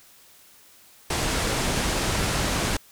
pink low-pass noise, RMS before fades -25 dBFS, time 1.1-2.77 s, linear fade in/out 5 ms, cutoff 10000 Hz, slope 24 dB/octave, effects white hiss -53 dBFS RMS until 2.91 s

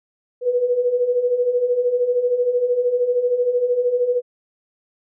sine beating tone pair, 480.9 / 493.9 Hz, B4 / B4, -46 / 0 cents, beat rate 13 Hz, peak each -23 / -17 dBFS, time 0.41-4.22 s, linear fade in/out 50 ms, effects none

